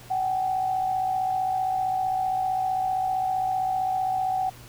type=tone pair together; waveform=sine; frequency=753 / 808.4 Hz; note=F#5 / G#5; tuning=+30 / -47 cents; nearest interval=minor second; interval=123 cents; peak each=-23 / -33 dBFS; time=0.1-4.5 s; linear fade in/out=10 ms; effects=added 120 Hz sine -48 dBFS peak until 4.68 s + pink hiss -48 dBFS RMS until 4.68 s